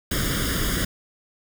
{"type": "noise with comb filter", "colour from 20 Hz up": "pink", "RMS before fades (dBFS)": -24, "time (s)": [0.11, 0.85], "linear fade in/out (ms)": 5, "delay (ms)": 0.59, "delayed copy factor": 0.85, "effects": []}